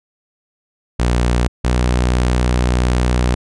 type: tone pair in turn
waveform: sawtooth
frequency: 60.2 / 61.46 Hz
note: B1 / B1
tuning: -44 / -8 cents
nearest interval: unison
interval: 36 cents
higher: second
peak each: -9 dBFS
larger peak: neither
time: 0.99-1.48 / 1.64-3.35 s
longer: second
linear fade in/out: 10 ms
effects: resampled to 22050 Hz